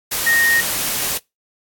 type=tone in noise; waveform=sine; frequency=1860 Hz; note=A#6; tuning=4 cents flat; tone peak=-13 dBFS; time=0.26-0.61 s; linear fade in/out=10 ms; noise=white; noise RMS=-21 dBFS; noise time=0.11-1.18 s; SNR=+5 dB; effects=noise-tail reverb RT60 0.2 s tail -23 dB re dry + AAC 64 kbps